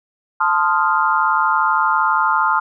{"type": "chord", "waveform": "sine", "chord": "F dominant seventh", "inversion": "first", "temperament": "equal with one note detuned", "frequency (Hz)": [880, 1037.5, 1244.5, 1396.9], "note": ["A5", "C6", "Eb6", "F6"], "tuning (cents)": [0, -15, 0, 0], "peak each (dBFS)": -19, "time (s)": [0.4, 2.6], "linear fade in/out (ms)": 10, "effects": []}